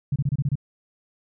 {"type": "tone bursts", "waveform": "sine", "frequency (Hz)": 140, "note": "C#3", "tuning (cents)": 18, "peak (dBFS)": -19, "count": 7, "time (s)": [0.12, 0.555], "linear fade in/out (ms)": 5, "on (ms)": 39, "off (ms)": 27, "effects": []}